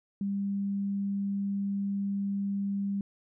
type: tone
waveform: sine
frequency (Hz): 199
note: G3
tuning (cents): +26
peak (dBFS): -28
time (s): 0.21-3.01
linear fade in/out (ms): 2
effects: none